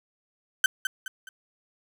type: tone with echo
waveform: 35% pulse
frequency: 1539 Hz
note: G6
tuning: 32 cents flat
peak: -15 dBFS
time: 0.64-0.66 s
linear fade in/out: 2 ms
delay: 210 ms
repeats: 3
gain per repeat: -8 dB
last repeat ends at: 1.29 s
effects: none